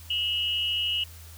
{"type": "tone with amplitude modulation", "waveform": "sine", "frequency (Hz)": 2899, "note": "F#7", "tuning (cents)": -36, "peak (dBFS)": -21, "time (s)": [0.1, 1.04], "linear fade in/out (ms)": 5, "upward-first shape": "sine", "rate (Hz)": 233, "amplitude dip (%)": 75, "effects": ["added 82 Hz sine -44 dBFS peak until 1.37 s", "white hiss -50 dBFS RMS until 1.37 s"]}